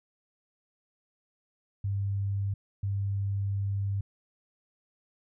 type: tone bursts at uneven times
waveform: sine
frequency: 99.3 Hz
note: G2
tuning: 23 cents sharp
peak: -27 dBFS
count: 2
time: 1.84-2.54 / 2.83-4.01 s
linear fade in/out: 5 ms
effects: none